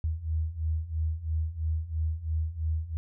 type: beating tone pair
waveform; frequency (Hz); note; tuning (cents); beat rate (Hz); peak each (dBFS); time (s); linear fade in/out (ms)
sine; 77.78 / 80.78; D#2 / E2; 0 / -35; 3; -32 / -29; 0.04-2.97; 0
effects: none